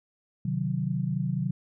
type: chord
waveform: sine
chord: C diminished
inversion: none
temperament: equal with one note detuned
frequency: 130.81 / 154.49 / 185 Hz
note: C3 / Eb3 / Gb3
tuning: 0 / -12 / 0 cents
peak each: -30 dBFS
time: 0.45-1.51 s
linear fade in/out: 5 ms
effects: none